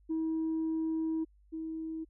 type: tone pair in turn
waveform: sine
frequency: 320.9 / 320.9 Hz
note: E4 / E4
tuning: -46 / -46 cents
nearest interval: unison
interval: 0 cents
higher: neither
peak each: -28 / -35 dBFS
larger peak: first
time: 0.09-1.25 / 1.52-2.05 s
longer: first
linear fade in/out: 20 ms
effects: tanh soft clip ceiling -27 dBFS + added 50 Hz sine -60 dBFS peak until 2.09 s